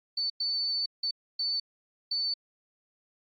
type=tone bursts at uneven times; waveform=sine; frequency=4507 Hz; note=C#8; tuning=28 cents sharp; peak=-27 dBFS; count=5; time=0.17-0.3 / 0.4-0.86 / 1.03-1.11 / 1.39-1.6 / 2.11-2.34 s; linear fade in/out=5 ms; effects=AAC 32 kbps